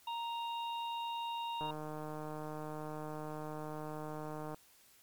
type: harmonic tone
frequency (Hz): 932.3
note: A#5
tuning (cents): 0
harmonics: 1 / 3 / 4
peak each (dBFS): -37 / -47 / -49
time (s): 0.07-1.71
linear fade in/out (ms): 5
type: click train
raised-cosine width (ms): 1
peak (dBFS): -30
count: 450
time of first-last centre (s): 1.61-4.545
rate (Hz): 153
effects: white hiss -64 dBFS RMS until 5.02 s + MP3 96 kbps